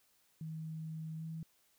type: tone with pitch glide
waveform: sine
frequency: 158.9 to 161.4 Hz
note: D#3 to E3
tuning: +37 to -36 cents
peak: -40 dBFS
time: 0.41-1.43 s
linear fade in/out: 2 ms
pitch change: +27 cents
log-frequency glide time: 1.16-1.24 s
effects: white hiss -72 dBFS RMS until 1.78 s